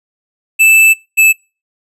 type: tone pair in turn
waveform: square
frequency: 2637 / 2619 Hz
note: E7 / E7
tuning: 0 / -12 cents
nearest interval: unison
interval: 12 cents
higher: first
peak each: -5 dBFS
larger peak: neither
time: 0.59-0.94 / 1.17-1.33 s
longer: first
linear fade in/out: 20 ms
effects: noise-tail reverb RT60 0.3 s tail -24 dB re dry + resampled to 32000 Hz